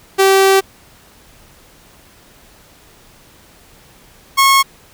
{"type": "tone pair in turn", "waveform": "sawtooth", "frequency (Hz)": [387, 1090.8], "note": ["G4", "C#6"], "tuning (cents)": [-22, -28], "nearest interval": "octave + tritone", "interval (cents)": 1794, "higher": "second", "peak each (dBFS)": -4, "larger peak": "neither", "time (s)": [[0.18, 0.61], [4.37, 4.63]], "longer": "first", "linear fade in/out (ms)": 20, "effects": ["pink hiss -46 dBFS RMS until 4.93 s"]}